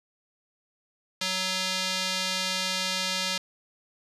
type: tone with band-pass filter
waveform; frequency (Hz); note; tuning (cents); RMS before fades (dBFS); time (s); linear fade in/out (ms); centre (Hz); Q
square; 186.8; F#3; +17; -29; 1.21-3.38; 5; 4300; 1.4
effects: resampled to 32000 Hz